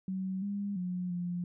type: tone with pitch steps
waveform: sine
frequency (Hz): 188.9 / 201.6 / 180.4 / 176.1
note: F#3 / G3 / F#3 / F3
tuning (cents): +36 / +49 / -44 / +15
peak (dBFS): -32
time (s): 0.08-1.44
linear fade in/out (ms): 2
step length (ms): 340
effects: none